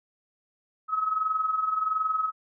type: tone with amplitude modulation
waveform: sine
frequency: 1280 Hz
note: D#6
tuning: 49 cents sharp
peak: -21 dBFS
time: 0.88-2.32 s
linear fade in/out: 50 ms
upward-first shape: sine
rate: 21.4 Hz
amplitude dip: 65%
effects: none